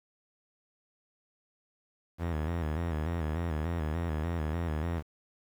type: tone with vibrato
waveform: sawtooth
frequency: 80.9 Hz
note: E2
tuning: 32 cents flat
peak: -26 dBFS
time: 2.18-5.03 s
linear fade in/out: 50 ms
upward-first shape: square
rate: 3.4 Hz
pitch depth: 87 cents each way
effects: low-pass 2000 Hz 12 dB/octave + 9-bit